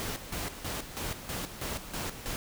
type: noise with tremolo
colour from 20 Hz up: pink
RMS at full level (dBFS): -35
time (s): 0-2.36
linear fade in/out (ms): 0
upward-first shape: square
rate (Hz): 3.1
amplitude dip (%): 65
effects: none